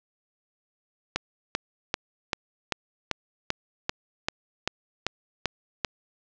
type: click train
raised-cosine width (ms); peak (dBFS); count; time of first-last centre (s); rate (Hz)
0.2; -7; 13; 1.16-5.848; 2.56
effects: low-pass 6000 Hz 12 dB/octave + 8-bit